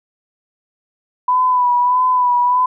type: tone with vibrato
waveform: sine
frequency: 993 Hz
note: B5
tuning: 9 cents sharp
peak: -11 dBFS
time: 1.28-2.66 s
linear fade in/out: 5 ms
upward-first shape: sine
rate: 1.6 Hz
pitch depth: 35 cents each way
effects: none